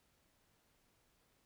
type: silence
effects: pink hiss -75 dBFS RMS until 1.45 s